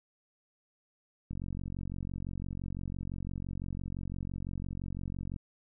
click train, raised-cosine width 5 ms, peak -26 dBFS, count 187, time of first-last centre 1.31-5.362 s, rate 45.9 Hz, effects none

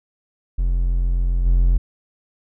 triangle tone with level steps, 43.65 Hz, F1, in tune, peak -14 / -10 dBFS, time 0.58-1.78 s, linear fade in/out 10 ms, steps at 1.45 s, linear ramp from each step 20 ms, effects none

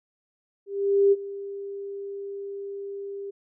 sine tone with ADSR envelope, 398.3 Hz, G4, 28 cents sharp, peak -14 dBFS, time 0.66-3.31 s, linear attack 460 ms, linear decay 34 ms, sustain -18 dB, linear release 13 ms, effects none

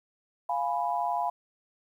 sine chord, F diminished, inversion none, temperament equal, 698.5 / 830.6 / 987.8 Hz, F5 / Ab5 / Cb6, 0 / 0 / 0 cents, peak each -30 / -31 / -31 dBFS, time 0.49-1.3 s, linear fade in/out 5 ms, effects 10-bit

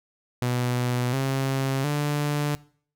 sawtooth tone with pitch steps, 123.47 / 134.64 / 146.83 Hz, B2 / C3 / D3, 0 / +50 / 0 cents, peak -19 dBFS, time 0.42-2.55 s, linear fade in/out 0 ms, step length 710 ms, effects noise-tail reverb RT60 0.5 s tail -21 dB re dry

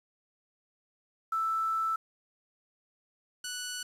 sine / 10% pulse tone pair in turn, 1321 / 1480 Hz, E6 / F#6, +3 / 0 cents, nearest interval major second, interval 197 cents, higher second, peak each -27 dBFS, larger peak neither, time 1.32-1.96 / 3.44-3.83 s, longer first, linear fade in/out 5 ms, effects resampled to 32000 Hz + 9-bit

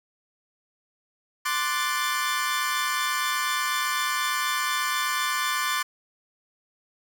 sawtooth chord, D dominant seventh, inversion third, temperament equal, 1046.5 / 1174.7 / 1480 / 1760 Hz, C6 / D6 / F#6 / A6, 0 / 0 / 0 / 0 cents, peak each -26 / -25 / -29 / -26 dBFS, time 1.45-5.83 s, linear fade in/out 10 ms, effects none

